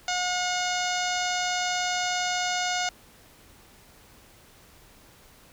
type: harmonic tone with a mistuned harmonic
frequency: 722 Hz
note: F#5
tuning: 43 cents flat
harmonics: 1 / 2 / 3 / 4 / 5 / 6 / 7 / 8 / 9 / 10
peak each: -29 / -32 / -34 / -35 / -36 / -37 / -37 / -38 / -39 / -39 dBFS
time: 0.08-2.89 s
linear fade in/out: 2 ms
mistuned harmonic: 8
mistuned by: +46 cents
effects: pink hiss -54 dBFS RMS until 5.52 s